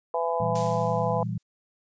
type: harmonic tone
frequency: 167.3 Hz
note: E3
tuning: 26 cents sharp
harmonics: 3 / 4 / 5 / 6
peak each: -28 / -29 / -30 / -31 dBFS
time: 0.14-1.23 s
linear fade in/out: 2 ms
type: chord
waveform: sine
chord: E diminished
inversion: second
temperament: equal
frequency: 116.54 / 164.81 / 196 Hz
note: Bb2 / E3 / G3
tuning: 0 / 0 / 0 cents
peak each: -30 / -32 / -34 dBFS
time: 0.4-1.38 s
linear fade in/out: 5 ms
type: noise with exponential decay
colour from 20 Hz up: blue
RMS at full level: -32 dBFS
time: 0.55-1.43 s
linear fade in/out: 5 ms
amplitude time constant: 190 ms
effects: resampled to 16000 Hz